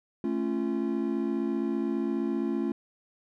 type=chord; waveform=triangle; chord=A augmented; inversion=none; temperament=just; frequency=220 / 275 / 343.8 Hz; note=A3 / C#4 / E#4; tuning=0 / -14 / -27 cents; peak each=-29 dBFS; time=0.24-2.72 s; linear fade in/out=2 ms; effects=none